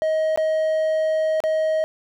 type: tone with dropouts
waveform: triangle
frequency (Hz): 630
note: D#5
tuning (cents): +21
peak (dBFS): -16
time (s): 0.02-1.84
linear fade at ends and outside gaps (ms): 0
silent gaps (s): 0.36-0.375 / 1.403-1.438
effects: none